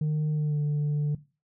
sine tone with pitch glide, 152.7 to 147.75 Hz, D#3 to D3, -32 to +11 cents, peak -21 dBFS, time 0.01-1.15 s, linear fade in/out 5 ms, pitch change -57 cents, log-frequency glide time 0.32-0.59 s, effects noise-tail reverb RT60 0.3 s tail -17 dB re dry + tanh soft clip ceiling -23 dBFS

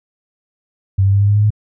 sine tone with pitch steps, 96.8 / 98.26 / 99.75 / 101.26 / 102.79 / 104.35 / 105.93 Hz, G2 / G2 / G2 / G#2 / G#2 / G#2 / G#2, -21 / +5 / +31 / -43 / -17 / +9 / +35 cents, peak -9 dBFS, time 0.98-1.505 s, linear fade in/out 10 ms, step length 75 ms, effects none

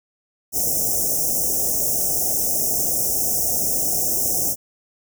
white band-stop noise, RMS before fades -21 dBFS, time 0.52-4.56 s, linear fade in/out 50 ms, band 780 to 5400 Hz, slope 96 dB/octave, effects none

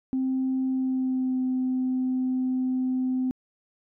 sine tone with pitch glide, 261.6 to 256.8 Hz, C4 to C4, 0 to -32 cents, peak -22 dBFS, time 0.13-3.31 s, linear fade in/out 0 ms, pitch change -32 cents, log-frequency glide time 0.67-1.43 s, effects tanh soft clip ceiling -19 dBFS

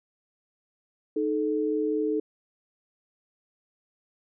sine tone pair together, 309.2 / 434 Hz, D#4 / A4, -11 / -24 cents, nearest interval tritone, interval 587 cents, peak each -27 / -26 dBFS, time 1.16-2.2 s, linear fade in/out 5 ms, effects none

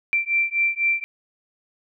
sine beating tone pair, 2349 / 2353 Hz, D7 / D7, 0 / +3 cents, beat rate 4 Hz, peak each -22 / -22 dBFS, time 0.13-1.04 s, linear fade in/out 0 ms, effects none

